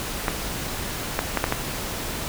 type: clicks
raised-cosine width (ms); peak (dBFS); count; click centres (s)
0.5; -5; 5; 0.282 / 1.191 / 1.373 / 1.441 / 1.524
effects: pink hiss -30 dBFS RMS until 2.28 s